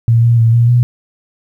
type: tone with pitch steps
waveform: sine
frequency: 115.8 / 117.8 / 114.3 / 118 / 121.7 Hz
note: A#2 / A#2 / A#2 / A#2 / B2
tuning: -11 / +19 / -34 / +22 / -25 cents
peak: -6 dBFS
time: 0.08-0.83 s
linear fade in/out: 0 ms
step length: 150 ms
effects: 8-bit